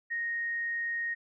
sine tone, 1864.7 Hz, A#6, in tune, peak -30 dBFS, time 0.1-1.15 s, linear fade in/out 20 ms, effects none

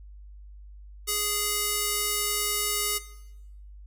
square tone with band-pass filter, 415.3 Hz, G#4, in tune, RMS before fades -28 dBFS, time 1.07-2.99 s, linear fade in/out 20 ms, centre 11000 Hz, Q 0.79, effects noise-tail reverb RT60 0.9 s tail -17 dB re dry + added 50 Hz sine -43 dBFS peak until 3.86 s

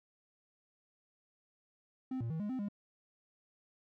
triangle tone with pitch steps, 259.4 / 115.8 / 160.4 / 207.3 / 259 / 203.6 Hz, C4 / A#2 / E3 / G#3 / C4 / G#3, -15 / -11 / -47 / -3 / -17 / -34 cents, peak -33 dBFS, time 2.11-2.686 s, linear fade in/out 5 ms, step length 96 ms, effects none

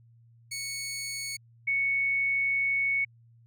15% pulse / sine tone pair in turn, 2217 / 2217 Hz, C#7 / C#7, 0 / 0 cents, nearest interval unison, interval 0 cents, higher neither, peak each -27 / -24 dBFS, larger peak second, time 0.51-1.37 / 1.67-3.05 s, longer second, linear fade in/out 10 ms, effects added 116 Hz sine -55 dBFS peak until 3.46 s

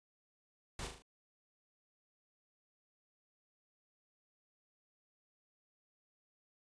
pink noise with echo, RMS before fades -43 dBFS, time 0.79-0.87 s, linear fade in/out 2 ms, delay 38 ms, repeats 4, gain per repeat -5 dB, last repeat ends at 1.022 s, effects resampled to 22050 Hz

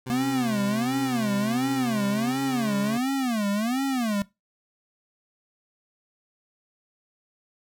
20% pulse tone with pitch glide, 128.7 to 137.94 Hz, C3 to C#3, -28 to -8 cents, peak -27 dBFS, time 0.06-2.98 s, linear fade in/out 10 ms, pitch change +120 cents, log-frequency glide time 1.78-2.8 s
square tone with vibrato, 234.2 Hz, A#3, 8 cents sharp, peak -24 dBFS, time 0.1-4.22 s, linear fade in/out 0 ms, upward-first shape sine, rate 1.4 Hz, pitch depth 270 cents each way
effects noise-tail reverb RT60 0.2 s tail -19 dB re dry

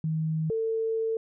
sine tone pair in turn, 158.3 / 447.7 Hz, D#3 / A4, +30 / +30 cents, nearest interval octave + tritone, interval 1800 cents, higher second, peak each -25 / -25 dBFS, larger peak neither, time 0.04-0.5 / 0.5-1.17 s, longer second, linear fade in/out 2 ms, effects none

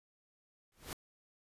pink noise with exponential growth, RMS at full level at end -38 dBFS, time 0.72-0.93 s, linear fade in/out 1 ms, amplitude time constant 44 ms, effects resampled to 32000 Hz

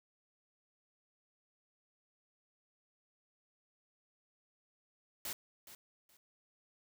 white noise with echo, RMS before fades -41 dBFS, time 5.25-5.33 s, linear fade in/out 2 ms, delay 420 ms, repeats 2, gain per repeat -13 dB, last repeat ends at 6.17 s, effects none

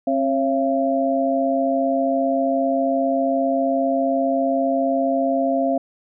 sine tone cluster, 267.6 / 545 / 680 Hz, C4 / C#5 / F5, +39 / -29 / -46 cents, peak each -21 / -24 / -20 dBFS, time 0.07-5.78 s, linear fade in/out 5 ms, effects none

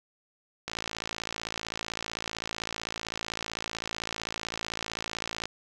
click train, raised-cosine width 0.2 ms, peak -15 dBFS, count 267, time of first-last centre 0.68-5.456 s, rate 55.7 Hz, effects none

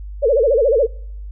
sine tone with vibrato, 505 Hz, B4, 39 cents sharp, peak -11 dBFS, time 0.22-0.87 s, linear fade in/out 20 ms, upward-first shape sine, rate 14 Hz, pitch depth 250 cents each way, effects noise-tail reverb RT60 0.7 s tail -26 dB re dry + added 50 Hz sine -28 dBFS peak until 1.31 s

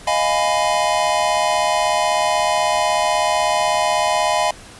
square chord, F half-diminished seventh, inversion third, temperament equal with one note detuned, 622.3 / 698.5 / 830.6 / 998.1 Hz, Eb5 / F5 / Ab5 / Cb6, 0 / 0 / 0 / +18 cents, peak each -22 dBFS, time 0.07-4.51 s, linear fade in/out 5 ms, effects pink hiss -40 dBFS RMS until 4.79 s + resampled to 24000 Hz

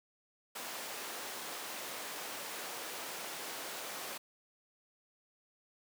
pink high-pass noise, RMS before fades -43 dBFS, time 0.55-4.18 s, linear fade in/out 10 ms, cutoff 450 Hz, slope 12 dB/octave, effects none

